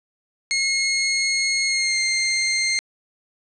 20% pulse tone with pitch glide, 2161 to 2106 Hz, C#7 to C7, -45 to +11 cents, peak -14 dBFS, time 0.51-2.79 s, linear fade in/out 0 ms, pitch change -44 cents, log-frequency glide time 1.66-1.99 s, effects resampled to 24000 Hz + 8-bit

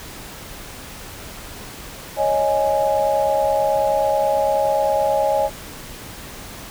sine chord, C# suspended second, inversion none, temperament just, 554.4 / 623.7 / 831.5 Hz, C#5 / D#5 / G#5, 0 / +4 / +2 cents, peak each -20 dBFS, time 2.16-5.5 s, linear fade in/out 50 ms, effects pink hiss -36 dBFS RMS until 6.7 s

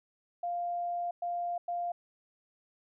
sine tone bursts at uneven times, 698.5 Hz, F5, in tune, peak -31 dBFS, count 3, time 0.43-1.11 / 1.22-1.58 / 1.68-1.92 s, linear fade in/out 5 ms, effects none

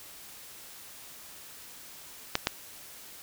clicks, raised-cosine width 0.2 ms, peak -7 dBFS, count 2, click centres 2.354 / 2.471 s, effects white hiss -48 dBFS RMS until 3.22 s

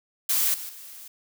blue noise with level steps, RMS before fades -23 / -36 / -43 dBFS, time 0.29-1.08 s, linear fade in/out 5 ms, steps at 0.54 / 0.69 s, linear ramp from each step 2 ms, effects none

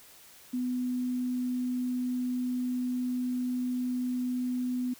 sine tone, 249.8 Hz, B3, 20 cents sharp, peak -28 dBFS, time 0.53-4.94 s, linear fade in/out 10 ms, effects white hiss -54 dBFS RMS until 4.99 s

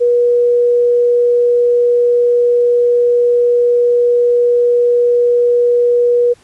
sine tone, 482.6 Hz, B4, 40 cents flat, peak -8 dBFS, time 0-6.34 s, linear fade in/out 20 ms, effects pink hiss -49 dBFS RMS until 6.43 s + resampled to 24000 Hz

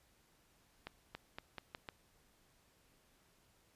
accelerating click train, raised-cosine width 0.3 ms, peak -28 dBFS, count 6, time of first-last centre 0.87-1.888 s, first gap 280 ms, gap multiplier 0.84, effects pink hiss -71 dBFS RMS until 3.75 s + resampled to 32000 Hz

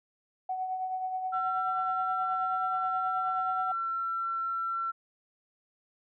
sine tone with tremolo, 747 Hz, F#5, 16 cents sharp, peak -28 dBFS, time 0.49-3.72 s, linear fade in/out 5 ms, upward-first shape triangle, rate 9.4 Hz, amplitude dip 50%
sine tone, 1351 Hz, E6, 42 cents sharp, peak -29 dBFS, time 1.32-4.92 s, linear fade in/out 20 ms
effects tanh soft clip ceiling -18 dBFS

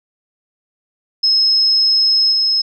sine tone with level steps, 5170 Hz, E8, 34 cents flat, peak -10 / -12 dBFS, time 1.23-2.62 s, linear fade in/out 10 ms, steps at 2.31 s, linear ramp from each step 20 ms, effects none

